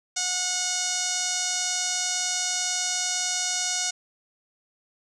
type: tone with low-pass filter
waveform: 5% pulse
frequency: 729 Hz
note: F#5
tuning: 26 cents flat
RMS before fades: -27 dBFS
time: 0.16-3.91 s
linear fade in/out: 10 ms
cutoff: 6700 Hz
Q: 3.2
effects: none